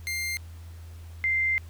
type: tone pair in turn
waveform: sawtooth / sine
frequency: 2100 / 2088 Hz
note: C7 / C7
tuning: +6 / -4 cents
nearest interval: unison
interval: 10 cents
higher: first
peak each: -25 / -22 dBFS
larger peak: second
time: 0.07-0.37 / 1.24-1.58 s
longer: second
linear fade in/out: 0 ms
effects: added 83 Hz sine -40 dBFS peak until 1.69 s + pink hiss -56 dBFS RMS until 1.69 s